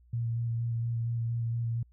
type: tone with vibrato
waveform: sine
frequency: 116.54 Hz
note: A#2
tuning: in tune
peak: -28 dBFS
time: 0.13-1.83 s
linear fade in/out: 5 ms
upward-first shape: square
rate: 4.3 Hz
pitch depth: 14 cents each way
effects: added 60 Hz sine -57 dBFS peak until 1.92 s